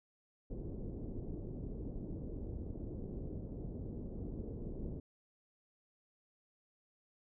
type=low-pass noise; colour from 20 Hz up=pink; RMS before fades=-43 dBFS; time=0.5-5 s; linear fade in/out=5 ms; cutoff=440 Hz; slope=24 dB/octave; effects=none